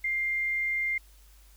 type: tone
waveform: sine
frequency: 2100 Hz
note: C7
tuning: 6 cents sharp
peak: -26 dBFS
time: 0.04-0.98 s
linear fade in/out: 5 ms
effects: added 50 Hz sine -53 dBFS peak until 1.56 s + white hiss -61 dBFS RMS until 1.56 s